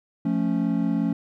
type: chord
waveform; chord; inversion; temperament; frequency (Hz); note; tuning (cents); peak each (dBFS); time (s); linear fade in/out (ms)
triangle; F augmented; none; equal; 174.61 / 220 / 277.2; F3 / A3 / C#4; 0 / 0 / 0; -24 / -23 / -23; 0.25-1.13; 5
effects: none